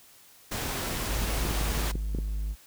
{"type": "noise", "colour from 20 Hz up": "pink", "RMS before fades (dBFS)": -32, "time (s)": [0.51, 1.92], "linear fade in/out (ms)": 10}
{"type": "tone", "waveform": "triangle", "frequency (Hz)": 51.91, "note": "G#1", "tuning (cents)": 0, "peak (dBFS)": -26, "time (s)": [1.07, 2.56], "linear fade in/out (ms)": 50}
{"type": "clicks", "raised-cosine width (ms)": 3, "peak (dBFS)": -20, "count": 8, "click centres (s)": [1.452, 1.511, 1.613, 1.72, 1.776, 1.955, 2.149, 2.187]}
{"effects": ["white hiss -55 dBFS RMS until 2.66 s"]}